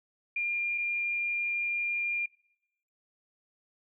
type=tone pair in turn; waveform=sine; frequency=2402 / 2402 Hz; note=D7 / D7; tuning=+38 / +38 cents; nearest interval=unison; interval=0 cents; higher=neither; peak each=-28 dBFS; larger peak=neither; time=0.36-0.78 / 0.78-2.26 s; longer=second; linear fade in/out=5 ms; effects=noise-tail reverb RT60 0.9 s tail -24 dB re dry